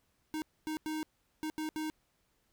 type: tone bursts at uneven times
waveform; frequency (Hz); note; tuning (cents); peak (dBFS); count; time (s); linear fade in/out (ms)
square; 311.1; D#4; 0; -35; 6; 0.34-0.42 / 0.67-0.77 / 0.86-1.03 / 1.43-1.5 / 1.58-1.69 / 1.76-1.9; 0
effects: pink hiss -75 dBFS RMS until 2.52 s